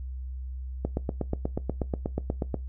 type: click train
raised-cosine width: 2 ms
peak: -14 dBFS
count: 15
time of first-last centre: 0.85-2.543 s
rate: 8.27 Hz
effects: noise-tail reverb RT60 0.2 s tail -20 dB re dry + added 64 Hz sine -33 dBFS peak until 2.68 s